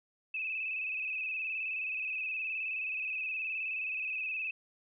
sine tone with vibrato, 2573 Hz, E7, 43 cents flat, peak -33 dBFS, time 0.34-4.51 s, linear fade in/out 5 ms, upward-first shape square, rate 19 Hz, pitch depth 42 cents each way, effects none

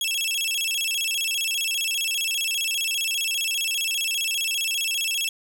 sawtooth tone with vibrato, 2964 Hz, F#7, 2 cents sharp, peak -20 dBFS, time 0.01-5.29 s, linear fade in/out 2 ms, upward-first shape square, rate 15 Hz, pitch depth 190 cents each way, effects none

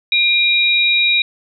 sine tone pair together, 2397 / 3810 Hz, D7 / A#7, +35 / +37 cents, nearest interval minor sixth, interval 802 cents, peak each -14 dBFS, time 0.12-1.22 s, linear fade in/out 2 ms, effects none

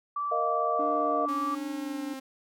sine tone, 1161 Hz, D6, 20 cents flat, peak -28 dBFS, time 0.16-1.55 s, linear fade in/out 5 ms
sine chord, Bb suspended fourth, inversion none, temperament just, 466.2 / 621.6 / 699.2 Hz, Bb4 / Eb5 / F5, 0 / -2 / +2 cents, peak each -33 / -30 / -30 dBFS, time 0.31-1.26 s, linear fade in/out 10 ms
triangle tone with vibrato, 293.7 Hz, D4, in tune, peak -31 dBFS, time 0.79-2.14 s, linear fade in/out 5 ms, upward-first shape triangle, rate 1.4 Hz, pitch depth 21 cents each way
sawtooth tone with pitch glide, 273.5 to 265.9 Hz, C#4 to C4, -23 to +28 cents, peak -33 dBFS, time 1.28-2.2 s, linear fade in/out 10 ms, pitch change -49 cents, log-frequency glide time 1.64-2.05 s
effects none

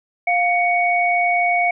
sine tone pair together, 703.7 / 2234 Hz, F5 / C#7, +13 / +13 cents, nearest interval octave + minor sixth, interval 2000 cents, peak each -17 / -18 dBFS, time 0.27-1.71 s, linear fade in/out 5 ms, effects none

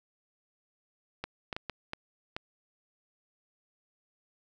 clicks, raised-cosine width 0.3 ms, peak -19 dBFS, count 6, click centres 1.24 / 1.528 / 1.565 / 1.697 / 1.934 / 2.365 s, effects none

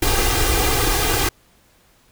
pink noise with comb filter, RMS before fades -18 dBFS, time 0.02-1.29 s, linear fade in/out 5 ms, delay 2.5 ms, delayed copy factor +0.85, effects pink hiss -56 dBFS RMS until 2.11 s

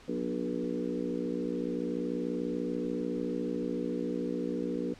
harmonic tone with a mistuned harmonic, 60.3 Hz, B1, 41 cents flat, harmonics 3 / 4 / 5 / 6 / 7 / 8, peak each -39 / -36 / -36 / -40 / -39 / -38 dBFS, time 0.08-4.94 s, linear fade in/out 5 ms, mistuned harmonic 5, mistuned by -37 cents, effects pink hiss -55 dBFS RMS until 4.99 s + low-pass 6000 Hz 12 dB/octave

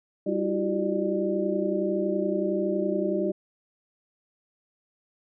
sine tone cluster, 195.9 / 323.2 / 353.2 / 384.7 / 598 Hz, G3 / E4 / F4 / G4 / D5, -1 / -34 / +20 / -33 / +31 cents, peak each -30 dBFS, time 0.26-3.32 s, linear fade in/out 10 ms, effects none

